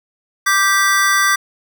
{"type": "chord", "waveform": "square", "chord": "G major", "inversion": "second", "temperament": "just", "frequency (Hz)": [1176, 1568, 1960], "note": ["D6", "G6", "B6"], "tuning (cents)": [2, 0, -14], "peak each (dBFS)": [-17, -17, -18], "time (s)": [0.46, 1.36], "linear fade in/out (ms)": 10, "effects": []}